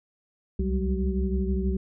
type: tone cluster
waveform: sine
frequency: 64.1 / 70.5 / 187.6 / 199.6 / 379.7 Hz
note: C2 / C#2 / F#3 / G3 / F#4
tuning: -35 / +30 / +24 / +32 / +45 cents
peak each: -26 / -34 / -29 / -33 / -32 dBFS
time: 0.59-1.77 s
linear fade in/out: 5 ms
effects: none